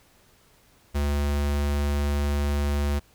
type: tone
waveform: square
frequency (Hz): 72.1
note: D2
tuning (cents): -31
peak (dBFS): -23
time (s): 0.94-3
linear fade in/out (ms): 20
effects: pink hiss -59 dBFS RMS until 3.14 s